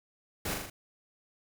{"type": "noise with echo", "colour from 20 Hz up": "pink", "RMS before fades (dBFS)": -34, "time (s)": [0.45, 0.54], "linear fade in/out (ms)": 5, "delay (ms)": 40, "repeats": 4, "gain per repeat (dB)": -3, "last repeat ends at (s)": 0.7, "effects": []}